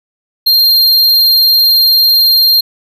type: tone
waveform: square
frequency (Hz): 4194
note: C8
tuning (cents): +3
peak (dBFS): -6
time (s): 0.46-2.61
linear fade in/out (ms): 10
effects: none